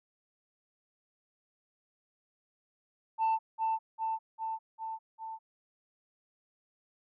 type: tone with echo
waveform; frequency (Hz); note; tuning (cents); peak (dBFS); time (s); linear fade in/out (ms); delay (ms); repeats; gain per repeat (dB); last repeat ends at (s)
sine; 890; A5; +20; -23; 3.18-3.39; 50; 400; 5; -3; 5.39
effects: tanh soft clip ceiling -24 dBFS